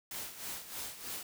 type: noise with tremolo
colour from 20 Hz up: white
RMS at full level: -40 dBFS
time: 0.11-1.23 s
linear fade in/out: 2 ms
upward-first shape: sine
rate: 3.2 Hz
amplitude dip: 70%
effects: none